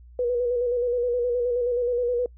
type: tone with vibrato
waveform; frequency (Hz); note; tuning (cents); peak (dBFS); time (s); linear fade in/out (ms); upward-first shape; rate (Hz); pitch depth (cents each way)
sine; 486.7; B4; -25; -21; 0.19-2.26; 2; square; 9.5; 34
effects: noise-tail reverb RT60 0.1 s tail -26 dB re dry + added 60 Hz sine -45 dBFS peak until 2.37 s